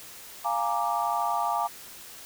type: chord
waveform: sine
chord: Bb dominant seventh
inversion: second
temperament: equal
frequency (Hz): 698.5 / 830.6 / 932.3 / 1174.7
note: F5 / Ab5 / Bb5 / D6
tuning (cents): 0 / 0 / 0 / 0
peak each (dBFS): -30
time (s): 0.44-1.68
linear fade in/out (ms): 20
effects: white hiss -45 dBFS RMS until 2.25 s